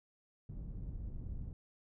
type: low-pass noise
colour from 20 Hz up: pink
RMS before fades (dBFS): -43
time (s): 0.49-1.53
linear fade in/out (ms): 2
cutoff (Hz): 140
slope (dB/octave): 12
effects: none